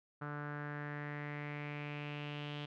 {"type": "tone with low-pass filter sweep", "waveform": "sawtooth", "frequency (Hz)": 146.83, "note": "D3", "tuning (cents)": 0, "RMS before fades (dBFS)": -43, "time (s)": [0.21, 2.66], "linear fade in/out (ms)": 10, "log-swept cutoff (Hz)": [1400, 3200], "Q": 4.5, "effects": []}